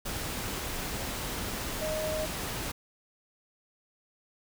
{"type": "tone in noise", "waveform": "sine", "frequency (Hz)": 622.3, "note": "D#5", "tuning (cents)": 0, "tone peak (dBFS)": -31, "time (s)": [1.81, 2.26], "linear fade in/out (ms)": 10, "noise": "pink", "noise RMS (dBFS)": -35, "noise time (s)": [0.05, 2.72], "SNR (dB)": 1, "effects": []}